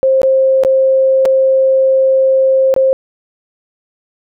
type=tone with dropouts; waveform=sine; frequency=530 Hz; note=C5; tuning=22 cents sharp; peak=-7 dBFS; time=0.03-2.93 s; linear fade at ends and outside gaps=0 ms; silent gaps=0.217-0.232 / 0.636-0.649 / 1.253-1.257 / 2.74-2.763 s; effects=none